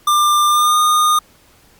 square tone with pitch glide, 1193 to 1224.4 Hz, D6 to D#6, +27 to -28 cents, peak -11 dBFS, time 0.07-1.19 s, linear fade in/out 5 ms, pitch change +45 cents, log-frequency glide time 0.47-0.79 s, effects pink hiss -50 dBFS RMS until 1.79 s + MP3 96 kbps

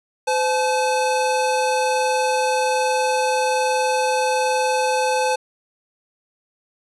square tone pair together, 512 / 860.4 Hz, C5 / A5, -38 / -39 cents, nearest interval major sixth, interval 899 cents, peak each -21 dBFS, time 0.27-5.36 s, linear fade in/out 10 ms, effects resampled to 24000 Hz

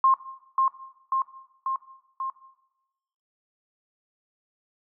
sine tone with echo, 1063 Hz, C6, 27 cents sharp, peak -15 dBFS, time 0.04-0.14 s, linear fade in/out 2 ms, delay 540 ms, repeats 4, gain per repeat -3 dB, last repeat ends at 2.3 s, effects noise-tail reverb RT60 1.0 s tail -17 dB re dry

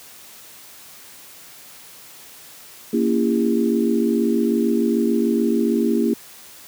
sine chord, A# diminished seventh, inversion none, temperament just, 233.1 / 279.7 / 335.6 / 402.8 Hz, A#3 / C#4 / E4 / G4, 0 / +16 / +31 / +47 cents, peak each -19 / -24 / -22 / -23 dBFS, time 2.93-6.14 s, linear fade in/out 5 ms, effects white hiss -43 dBFS RMS until 6.67 s + high-pass 80 Hz 12 dB/octave

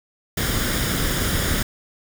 pink noise with comb filter, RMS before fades -22 dBFS, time 0.37-1.63 s, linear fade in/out 5 ms, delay 0.58 ms, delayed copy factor +0.55, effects none

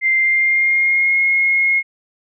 sine tone with pitch glide, 2091 to 2156 Hz, C7 to C#7, -2 to -49 cents, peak -12 dBFS, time 0.01-1.83 s, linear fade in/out 50 ms, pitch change +53 cents, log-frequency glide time 0.17-1.19 s, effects none

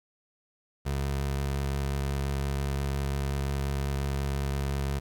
25% pulse tone with vibrato, 69.2 Hz, C#2, 2 cents flat, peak -24 dBFS, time 0.85-5 s, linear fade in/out 20 ms, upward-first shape square, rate 5.7 Hz, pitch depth 11 cents each way, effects 10-bit

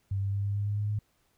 sine tone with pitch steps, 98 / 98.97 / 99.94 / 100.93 / 101.93 / 102.93 / 103.95 / 104.97 Hz, G2 / G2 / G2 / G#2 / G#2 / G#2 / G#2 / G#2, 0 / +17 / +34 / -49 / -32 / -15 / +2 / +19 cents, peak -27 dBFS, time 0.11-0.99 s, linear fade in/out 5 ms, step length 110 ms, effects pink hiss -71 dBFS RMS until 1.37 s

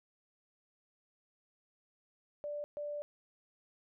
sine tone bursts at uneven times, 587.3 Hz, D5, in tune, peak -37 dBFS, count 2, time 2.44-2.64 / 2.77-3.02 s, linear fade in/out 0 ms, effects none

